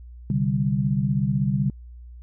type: chord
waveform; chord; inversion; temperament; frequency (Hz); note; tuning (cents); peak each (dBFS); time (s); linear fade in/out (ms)
sine; C suspended second; none; equal; 130.81 / 146.83 / 196; C3 / D3 / G3; 0 / 0 / 0; -24; 0.3-1.7; 2
effects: added 60 Hz sine -39 dBFS peak until 2.22 s